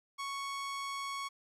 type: tone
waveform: sawtooth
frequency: 1108.7 Hz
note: C#6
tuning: in tune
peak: -33 dBFS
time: 0.18-1.29 s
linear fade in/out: 20 ms
effects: low-pass 9000 Hz 12 dB/octave + 12-bit